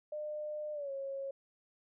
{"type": "tone with pitch glide", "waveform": "sine", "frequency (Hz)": [603, 546.6], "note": ["D5", "C#5"], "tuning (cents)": [46, -24], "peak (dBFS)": -37, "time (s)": [0.12, 1.31], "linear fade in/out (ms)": 5, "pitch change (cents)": -170, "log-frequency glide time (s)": [0.73, 0.91], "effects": []}